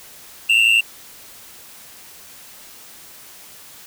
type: tone pair together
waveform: triangle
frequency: 2679 / 2790 Hz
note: E7 / F7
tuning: +27 / -2 cents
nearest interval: minor second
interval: 71 cents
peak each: -13 dBFS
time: 0.49-0.81 s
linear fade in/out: 10 ms
effects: white hiss -42 dBFS RMS until 3.86 s